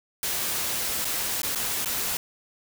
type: noise with dropouts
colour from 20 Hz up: white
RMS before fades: -28 dBFS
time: 0.23-2.17 s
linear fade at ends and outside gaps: 1 ms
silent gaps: 1.046-1.052 / 1.418-1.432 / 1.55-1.557 / 1.847-1.858 s
effects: none